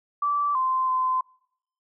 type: tone with pitch steps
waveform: sine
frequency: 1161 / 1038 / 1029 Hz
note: D6 / C6 / C6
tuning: -20 / -14 / -29 cents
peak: -21 dBFS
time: 0.22-1.21 s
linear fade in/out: 5 ms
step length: 330 ms
effects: noise-tail reverb RT60 0.7 s tail -24 dB re dry